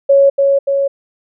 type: tone with echo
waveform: sine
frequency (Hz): 554.4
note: C#5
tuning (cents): 0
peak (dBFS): -5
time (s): 0.09-0.3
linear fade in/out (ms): 10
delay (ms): 290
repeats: 2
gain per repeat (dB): -3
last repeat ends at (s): 0.88
effects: none